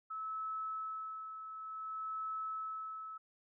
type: tone with tremolo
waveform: sine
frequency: 1300 Hz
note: E6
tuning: 24 cents flat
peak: -37 dBFS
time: 0.1-3.18 s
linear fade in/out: 10 ms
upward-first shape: sine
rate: 0.56 Hz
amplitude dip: 55%
effects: none